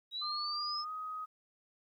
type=linear sweep; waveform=sine; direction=up; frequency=3812 to 5270 Hz; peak=-36 dBFS; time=0.11-0.85 s; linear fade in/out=50 ms
type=tone with pitch glide; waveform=sine; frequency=1200 to 1256.8 Hz; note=D6 to D#6; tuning=+37 to +17 cents; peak=-38 dBFS; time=0.21-1.26 s; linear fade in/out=20 ms; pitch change=+80 cents; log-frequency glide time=0.8-0.9 s
effects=12-bit